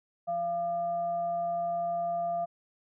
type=tone with frequency modulation; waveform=sine; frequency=687 Hz; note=F5; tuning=29 cents flat; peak=-28 dBFS; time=0.27-2.46 s; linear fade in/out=20 ms; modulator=515 Hz; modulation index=0.24; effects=none